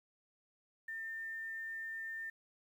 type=tone with quantisation; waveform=sine; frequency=1802 Hz; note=A6; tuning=41 cents sharp; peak=-40 dBFS; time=0.88-2.3 s; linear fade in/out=5 ms; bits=11; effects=none

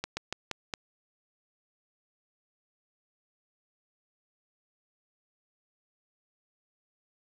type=slowing click train; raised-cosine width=0.2 ms; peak=-15 dBFS; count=5; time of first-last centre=0.04-0.738 s; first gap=130 ms; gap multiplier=1.2; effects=none

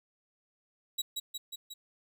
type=tone with echo; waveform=sawtooth; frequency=3863 Hz; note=B7; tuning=39 cents flat; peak=-27 dBFS; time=0.98-1.02 s; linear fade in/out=10 ms; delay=180 ms; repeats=4; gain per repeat=-3 dB; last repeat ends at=1.74 s; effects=none

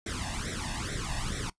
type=noise with flanger; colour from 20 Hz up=pink; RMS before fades=-34 dBFS; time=0.06-1.5 s; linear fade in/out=5 ms; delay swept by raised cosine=0.52 to 1.14 ms; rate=2.3 Hz; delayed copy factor=+0.9; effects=noise-tail reverb RT60 0.1 s tail -19 dB re dry + resampled to 22050 Hz

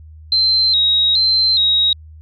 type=tone with vibrato; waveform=sine; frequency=3951 Hz; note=B7; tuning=in tune; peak=-11 dBFS; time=0.32-1.93 s; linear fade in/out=2 ms; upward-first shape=square; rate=1.2 Hz; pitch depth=68 cents each way; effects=added 78 Hz sine -36 dBFS peak until 2.21 s

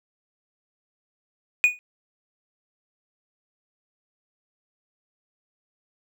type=tone with exponential decay; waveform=triangle; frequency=2467 Hz; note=D#7; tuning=15 cents flat; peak=-9 dBFS; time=1.64-1.79 s; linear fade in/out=0 ms; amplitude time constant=32 ms; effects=none

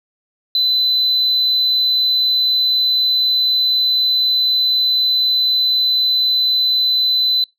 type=tone; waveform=sine; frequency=4018 Hz; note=B7; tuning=29 cents sharp; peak=-11 dBFS; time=0.55-7.44 s; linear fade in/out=2 ms; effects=noise-tail reverb RT60 0.2 s tail -26 dB re dry + tanh soft clip ceiling -10 dBFS

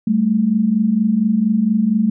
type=tone pair together; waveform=sine; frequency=196.1 / 220.4 Hz; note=G3 / A3; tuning=+1 / +3 cents; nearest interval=major second; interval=202 cents; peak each=-18 / -14 dBFS; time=0.07-2.1 s; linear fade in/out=5 ms; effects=none

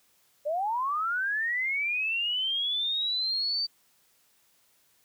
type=linear sweep; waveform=sine; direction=up; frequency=567 to 4641 Hz; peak=-26 dBFS; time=0.45-3.67 s; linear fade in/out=20 ms; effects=white hiss -66 dBFS RMS until 5.04 s + high-pass 60 Hz 12 dB/octave

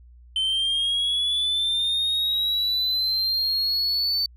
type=linear sweep; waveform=sine; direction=up; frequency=3074 to 4537 Hz; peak=-18 dBFS; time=0.36-4.26 s; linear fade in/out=2 ms; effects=tanh soft clip ceiling -20 dBFS + added 60 Hz sine -46 dBFS peak until 4.36 s

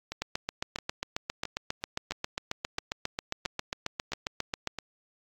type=two click trains; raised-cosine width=0.2 ms; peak=-13 / -18 dBFS; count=34 / 8; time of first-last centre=0.22-4.673 / 0.12-4.787 s; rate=7.41 / 1.5 Hz; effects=AAC 64 kbps

